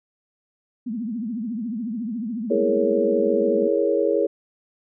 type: tone with vibrato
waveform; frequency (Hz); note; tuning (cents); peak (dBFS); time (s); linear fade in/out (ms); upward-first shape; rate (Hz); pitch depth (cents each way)
sine; 227.2; A#3; -44; -25; 0.86-3.68; 10; triangle; 14; 220
type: chord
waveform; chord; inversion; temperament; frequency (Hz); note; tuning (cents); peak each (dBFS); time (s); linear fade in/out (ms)
sine; A# half-diminished seventh; second; equal; 329.6 / 415.3 / 466.2 / 554.4; E4 / G#4 / A#4 / C#5; 0 / 0 / 0 / 0; -25 / -22 / -23 / -23; 2.5-4.27; 10
effects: none